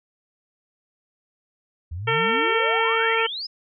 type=exponential sweep; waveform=sine; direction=up; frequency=76.3 to 5230 Hz; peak=-28 dBFS; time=1.91-3.47 s; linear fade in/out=10 ms
type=harmonic tone; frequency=452.4 Hz; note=A4; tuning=48 cents sharp; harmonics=1 / 2 / 3 / 4 / 5 / 6 / 7; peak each=-24 / -27 / -25 / -27 / -26 / -31 / -30 dBFS; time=2.07-3.27 s; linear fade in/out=10 ms
effects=none